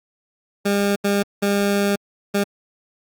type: tone bursts at uneven times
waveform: 20% pulse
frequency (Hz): 201.4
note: G3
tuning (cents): +47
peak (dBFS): -12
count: 4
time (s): 0.65-0.96 / 1.04-1.23 / 1.42-1.96 / 2.34-2.44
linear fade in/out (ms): 10
effects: Opus 48 kbps